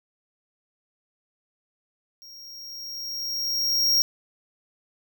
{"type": "tone with level ramp", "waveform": "square", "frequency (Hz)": 5588, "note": "F8", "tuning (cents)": 0, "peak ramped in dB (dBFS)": [-44, -17], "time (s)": [2.22, 4.02], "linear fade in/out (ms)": 0, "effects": []}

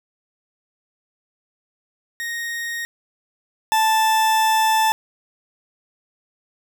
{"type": "tone pair in turn", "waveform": "40% pulse", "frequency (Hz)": [1864.7, 880], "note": ["A#6", "A5"], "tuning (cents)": [0, 0], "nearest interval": "octave + minor second", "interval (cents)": 1300, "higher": "first", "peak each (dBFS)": [-24, -14], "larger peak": "second", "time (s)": [[2.2, 2.85], [3.72, 4.92]], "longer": "second", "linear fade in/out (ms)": 0, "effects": []}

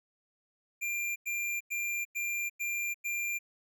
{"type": "tone bursts", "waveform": "square", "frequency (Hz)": 2384, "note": "D7", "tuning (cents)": 25, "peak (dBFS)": -32, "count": 6, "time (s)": [0.81, 3.39], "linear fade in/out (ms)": 20, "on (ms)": 350, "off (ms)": 96, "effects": []}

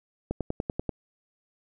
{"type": "click train", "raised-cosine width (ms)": 2, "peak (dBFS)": -15, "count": 7, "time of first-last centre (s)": [0.31, 0.893], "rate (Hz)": 10.3, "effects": []}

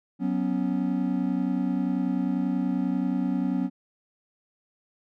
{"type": "chord", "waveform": "triangle", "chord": "F# suspended fourth", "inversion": "none", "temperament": "equal", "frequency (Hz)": [185, 246.9, 277.2], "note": ["F#3", "B3", "C#4"], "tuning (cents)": [0, 0, 0], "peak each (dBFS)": -26, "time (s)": [0.19, 3.7], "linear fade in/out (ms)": 50, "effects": []}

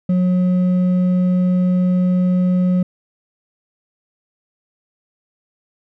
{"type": "tone with hard clipping", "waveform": "sine", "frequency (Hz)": 181.4, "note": "F#3", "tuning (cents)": -34, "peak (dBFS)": -14, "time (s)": [0.09, 2.83], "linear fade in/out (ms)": 5, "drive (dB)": 4, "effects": []}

